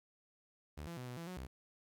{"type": "tone with pitch steps", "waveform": "sawtooth", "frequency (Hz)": [74.5, 169.6, 125.4, 123.6, 167.7, 182.9, 64.7], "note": ["D2", "E3", "B2", "B2", "E3", "F#3", "C2"], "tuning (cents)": [25, 50, 27, 2, 30, -20, -19], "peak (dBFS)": -40, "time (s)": [0.77, 1.47], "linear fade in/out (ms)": 10, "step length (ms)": 100, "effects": ["12-bit"]}